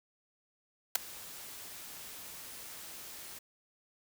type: noise with ADSR envelope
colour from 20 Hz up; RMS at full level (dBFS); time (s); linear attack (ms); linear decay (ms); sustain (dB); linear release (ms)
white; -23; 0.95-3.39; 6; 6; -24; 9
effects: none